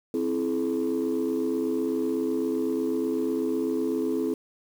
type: chord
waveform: sine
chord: C augmented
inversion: none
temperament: equal with one note detuned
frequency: 261.6 / 329.6 / 426.2 Hz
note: C4 / E4 / G#4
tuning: 0 / 0 / +45 cents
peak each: -27 dBFS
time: 0.14-4.34 s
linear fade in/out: 2 ms
effects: tanh soft clip ceiling -19 dBFS + 8-bit

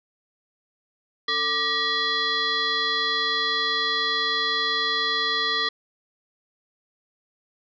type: tone with frequency modulation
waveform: sine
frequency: 2637 Hz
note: E7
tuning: in tune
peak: -21 dBFS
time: 1.28-5.69 s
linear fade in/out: 5 ms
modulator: 729 Hz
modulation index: 2.4
effects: none

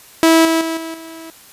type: tone with level steps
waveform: sawtooth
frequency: 326 Hz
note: E4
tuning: 19 cents flat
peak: -4 / -9 / -15 / -21 / -28 dBFS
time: 0.23-1.3 s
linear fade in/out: 0 ms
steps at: 0.45 / 0.61 / 0.77 / 0.94 s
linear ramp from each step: 2 ms
effects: white hiss -43 dBFS RMS until 1.52 s + resampled to 32000 Hz

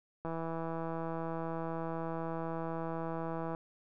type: click train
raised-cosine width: 1 ms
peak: -25 dBFS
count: 542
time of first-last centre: 0.25-3.549 s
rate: 164 Hz
effects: none

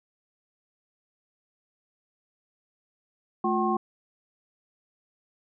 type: tone cluster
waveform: sine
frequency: 217.9 / 353.3 / 764 / 1076 Hz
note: A3 / F4 / G5 / C6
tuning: -17 / +20 / -45 / +48 cents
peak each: -28 dBFS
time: 3.44-3.77 s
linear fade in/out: 5 ms
effects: none

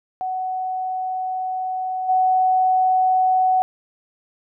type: tone with level steps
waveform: sine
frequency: 746 Hz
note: F#5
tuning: 14 cents sharp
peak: -22 / -14 dBFS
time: 0.21-3.62 s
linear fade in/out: 0 ms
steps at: 2.08 s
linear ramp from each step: 20 ms
effects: none

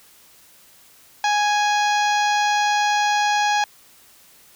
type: harmonic tone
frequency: 830.6 Hz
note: G#5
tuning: in tune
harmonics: 1 / 2 / 3 / 4 / 5 / 6 / 7 / 8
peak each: -18 / -24 / -28 / -30 / -32 / -34 / -35 / -36 dBFS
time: 1.24-3.64 s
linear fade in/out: 2 ms
effects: white hiss -51 dBFS RMS until 4.55 s

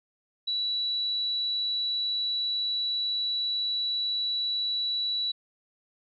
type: tone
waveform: sine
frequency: 3934 Hz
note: B7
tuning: 7 cents flat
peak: -26 dBFS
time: 0.47-5.32 s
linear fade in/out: 10 ms
effects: none

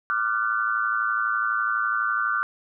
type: tone cluster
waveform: sine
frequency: 1182 / 1394 / 1506 Hz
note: D6 / F6 / F#6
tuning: +11 / -4 / +30 cents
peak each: -26 dBFS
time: 0.1-2.43 s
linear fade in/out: 0 ms
effects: none

